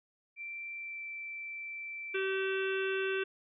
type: tone with pitch glide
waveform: sine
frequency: 2349 to 2335 Hz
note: D7 to D7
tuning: 0 to -11 cents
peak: -39 dBFS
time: 0.36-2.21 s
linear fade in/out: 50 ms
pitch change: -11 cents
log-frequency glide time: 0.74-1.02 s
type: harmonic tone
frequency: 384.3 Hz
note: G4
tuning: 34 cents flat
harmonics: 1 / 3 / 4 / 5 / 6 / 7 / 8 / 9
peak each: -32 / -46 / -37 / -48 / -48 / -39 / -52 / -48 dBFS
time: 2.14-3.24 s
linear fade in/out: 10 ms
effects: none